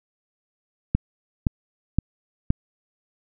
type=click train; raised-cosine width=5 ms; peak=-6 dBFS; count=4; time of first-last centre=0.95-2.504 s; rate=1.93 Hz; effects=none